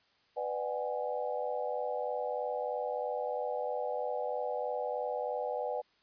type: chord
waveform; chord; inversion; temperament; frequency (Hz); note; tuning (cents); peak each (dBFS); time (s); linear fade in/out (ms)
sine; G# half-diminished seventh; first; just; 498.4 / 598 / 747.5 / 830.6; B4 / D5 / F#5 / G#5; +16 / +31 / +17 / 0; -36 / -37 / -39 / -40; 0.36-5.82; 20
effects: white hiss -69 dBFS RMS until 6.02 s + resampled to 11025 Hz